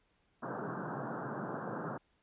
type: band-pass noise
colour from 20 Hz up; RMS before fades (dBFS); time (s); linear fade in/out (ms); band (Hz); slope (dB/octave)
pink; -40; 0.42-1.98; 10; 120 to 1600; 96
effects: pink hiss -74 dBFS RMS until 2.22 s + resampled to 8000 Hz